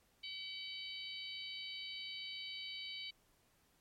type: harmonic tone with a mistuned harmonic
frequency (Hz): 759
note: F#5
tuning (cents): +44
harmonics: 3 / 4 / 5 / 6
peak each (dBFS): -50 / -47 / -50 / -50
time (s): 0.23-3.11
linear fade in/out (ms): 10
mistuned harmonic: 5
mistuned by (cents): +33
effects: pink hiss -73 dBFS RMS until 3.8 s + MP3 64 kbps